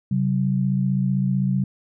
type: tone pair together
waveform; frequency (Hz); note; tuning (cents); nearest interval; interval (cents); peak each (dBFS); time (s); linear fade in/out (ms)
sine; 134.35 / 190; C3 / F#3; +46 / +46; tritone; 600; -21; 0.11-1.64; 5
effects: none